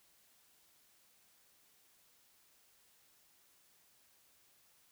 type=silence; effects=white hiss -69 dBFS RMS until 4.91 s